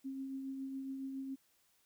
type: tone with tremolo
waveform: sine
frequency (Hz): 268.4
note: C4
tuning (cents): +44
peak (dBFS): -38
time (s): 0.04-1.36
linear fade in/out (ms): 20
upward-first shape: triangle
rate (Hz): 7.2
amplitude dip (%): 35
effects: white hiss -73 dBFS RMS until 1.85 s